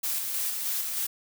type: noise with tremolo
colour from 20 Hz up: blue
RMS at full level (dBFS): -29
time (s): 0.03-1.07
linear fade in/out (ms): 10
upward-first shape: square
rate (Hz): 3.2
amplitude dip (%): 30
effects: none